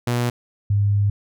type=tone pair in turn; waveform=sawtooth / sine; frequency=120.9 / 101.66 Hz; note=B2 / G#2; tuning=-36 / -37 cents; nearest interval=minor third; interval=301 cents; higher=first; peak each=-15 dBFS; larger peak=neither; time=0.07-0.3 / 0.7-1.1 s; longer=second; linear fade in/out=5 ms; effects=none